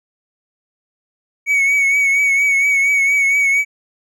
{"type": "tone with vibrato", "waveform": "triangle", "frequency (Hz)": 2235, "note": "C#7", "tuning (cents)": 14, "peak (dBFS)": -10, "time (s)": [1.46, 3.65], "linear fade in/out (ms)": 50, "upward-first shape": "triangle", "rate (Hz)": 4.3, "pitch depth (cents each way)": 46, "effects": []}